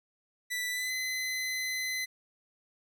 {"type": "tone with pitch glide", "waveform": "sawtooth", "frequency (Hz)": [1975.5, 2025], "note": ["B6", "B6"], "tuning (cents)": [0, 43], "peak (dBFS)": -28, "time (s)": [0.5, 2.06], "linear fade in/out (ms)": 20, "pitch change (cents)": 43, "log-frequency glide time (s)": [0.7, 0.91], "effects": []}